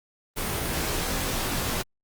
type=noise with comb filter; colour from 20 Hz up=pink; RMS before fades=-28 dBFS; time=0.36-1.83 s; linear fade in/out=20 ms; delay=20 ms; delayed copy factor=-0.9; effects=Opus 32 kbps